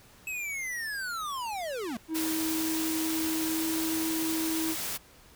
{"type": "linear sweep", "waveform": "square", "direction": "down", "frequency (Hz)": [2600, 207.7], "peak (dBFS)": -33, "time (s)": [0.27, 1.97], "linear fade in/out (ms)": 2}
{"type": "tone with pitch glide", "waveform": "triangle", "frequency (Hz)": [320, 322], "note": ["D#4", "E4"], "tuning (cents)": [49, -41], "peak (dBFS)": -27, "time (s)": [2.08, 4.76], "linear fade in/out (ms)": 50, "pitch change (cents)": 10, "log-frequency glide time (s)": [3.49, 3.67]}
{"type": "noise", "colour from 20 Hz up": "white", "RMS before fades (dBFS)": -34, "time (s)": [2.14, 4.98], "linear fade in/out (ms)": 20}
{"effects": ["pink hiss -56 dBFS RMS until 5.35 s"]}